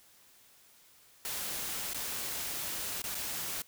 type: noise with dropouts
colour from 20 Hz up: white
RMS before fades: -37 dBFS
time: 1.25-3.62 s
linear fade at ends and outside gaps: 1 ms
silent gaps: 1.934-1.945 / 3.019-3.04 / 3.146-3.151 s
effects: white hiss -61 dBFS RMS until 3.67 s